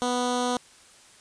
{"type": "tone with notch filter", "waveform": "10% pulse", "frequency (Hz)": 246.9, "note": "B3", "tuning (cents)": 0, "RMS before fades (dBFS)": -26, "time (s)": [0.02, 0.57], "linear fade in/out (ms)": 0, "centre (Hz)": 1800, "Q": 1.6, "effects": ["white hiss -53 dBFS RMS until 1.2 s", "resampled to 22050 Hz"]}